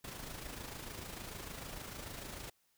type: noise with amplitude modulation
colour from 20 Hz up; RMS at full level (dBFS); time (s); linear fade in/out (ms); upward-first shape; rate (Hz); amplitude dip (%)
pink; -44; 0.04-2.5; 5; sine; 26.7; 50
effects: white hiss -75 dBFS RMS until 2.77 s